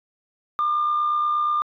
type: tone with amplitude modulation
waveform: sine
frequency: 1200 Hz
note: D6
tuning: 37 cents sharp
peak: -16 dBFS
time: 0.59-1.62 s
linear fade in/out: 0 ms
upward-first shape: sine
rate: 68.4 Hz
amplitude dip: 40%
effects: tanh soft clip ceiling -15 dBFS